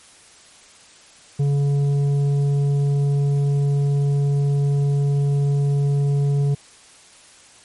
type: tone with tanh clipping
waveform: sine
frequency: 141.7 Hz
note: C#3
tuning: 38 cents sharp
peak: -17 dBFS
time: 1.39-6.55 s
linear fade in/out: 10 ms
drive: 7 dB
effects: white hiss -48 dBFS RMS until 7.64 s + MP3 48 kbps